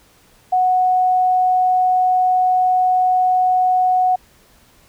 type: tone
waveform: sine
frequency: 737 Hz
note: F#5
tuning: 7 cents flat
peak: -12 dBFS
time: 0.52-4.16 s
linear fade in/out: 10 ms
effects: pink hiss -52 dBFS RMS until 4.88 s